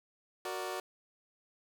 20% pulse chord, Gb augmented, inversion none, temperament equal, 370 / 466.2 / 587.3 Hz, Gb4 / Bb4 / D5, 0 / 0 / 0 cents, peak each -34 / -38 / -37 dBFS, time 0.45-0.8 s, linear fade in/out 2 ms, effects none

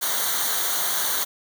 white noise with comb filter, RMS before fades -24 dBFS, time 0.01-1.25 s, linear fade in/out 20 ms, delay 0.39 ms, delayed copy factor -0.8, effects none

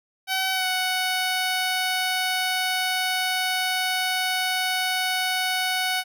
10% pulse tone with pitch glide, 759 to 742.5 Hz, F#5 to F#5, +44 to +6 cents, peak -14 dBFS, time 0.27-6.04 s, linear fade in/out 50 ms, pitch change -38 cents, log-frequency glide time 0.52-0.66 s, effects none

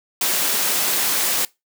white noise, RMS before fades -20 dBFS, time 0.21-1.45 s, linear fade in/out 2 ms, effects noise-tail reverb RT60 0.2 s tail -22 dB re dry + high-pass 200 Hz 12 dB/octave

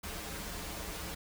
pink noise with comb filter, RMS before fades -41 dBFS, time 0.03-1.15 s, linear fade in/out 10 ms, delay 8 ms, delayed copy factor -0.85, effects none

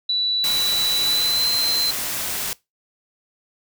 sine tone with pitch glide, 3951 to 4090 Hz, B7 to C8, 0 to -40 cents, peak -18 dBFS, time 0.09-1.91 s, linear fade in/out 5 ms, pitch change +60 cents, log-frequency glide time 1.03-1.48 s
white noise, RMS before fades -26 dBFS, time 0.44-2.53 s, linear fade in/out 0 ms
effects noise-tail reverb RT60 0.2 s tail -21 dB re dry

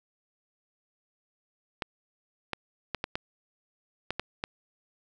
clicks, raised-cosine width 0.3 ms, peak -14 dBFS, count 8, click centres 1.822 / 2.533 / 2.947 / 3.041 / 3.155 / 4.106 / 4.196 / 4.439 s, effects none

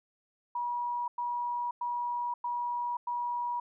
sine tone bursts, 964 Hz, B5, 42 cents flat, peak -30 dBFS, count 5, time 0.55-3.6 s, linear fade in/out 5 ms, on 530 ms, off 100 ms, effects none

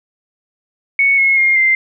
sine tone with pitch steps, 2217 / 2173 / 2129 / 2087 Hz, C#7 / C#7 / C7 / C7, 0 / -35 / +30 / -5 cents, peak -9 dBFS, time 0.99-1.75 s, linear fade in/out 2 ms, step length 190 ms, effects none

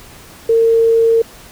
sine tone, 455.9 Hz, A#4, 39 cents flat, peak -8 dBFS, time 0.49-1.22 s, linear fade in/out 5 ms, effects pink hiss -39 dBFS RMS until 1.51 s

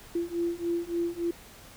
sine beating tone pair, 340 / 343.5 Hz, F4 / F4, -46 / -29 cents, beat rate 3.5 Hz, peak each -31 / -30 dBFS, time 0.15-1.31 s, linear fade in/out 5 ms, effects pink hiss -50 dBFS RMS until 1.76 s

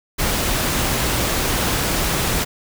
pink noise, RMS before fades -20 dBFS, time 0.18-2.45 s, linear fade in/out 20 ms, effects none

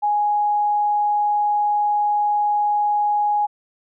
sine tone, 831 Hz, G#5, 1 cent sharp, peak -16 dBFS, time 0.02-3.47 s, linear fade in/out 20 ms, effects none

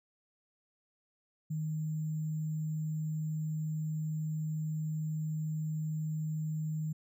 sine tone with sample-and-hold, 155.56 Hz, D#3, in tune, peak -32 dBFS, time 1.5-6.93 s, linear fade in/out 10 ms, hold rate 7350 Hz, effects none

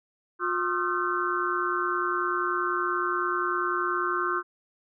sine tone cluster, 356.7 / 1069 / 1226 / 1356 / 1529 Hz, F4 / C6 / D#6 / E6 / G6, +37 / +37 / -26 / +49 / -44 cents, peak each -31 dBFS, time 0.39-4.43 s, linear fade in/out 50 ms, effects none

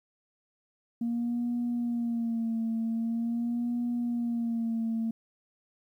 sine tone with vibrato, 233.1 Hz, A#3, in tune, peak -26 dBFS, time 1.01-5.11 s, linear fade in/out 5 ms, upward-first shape sine, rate 0.44 Hz, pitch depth 53 cents each way, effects tanh soft clip ceiling -24 dBFS + 11-bit

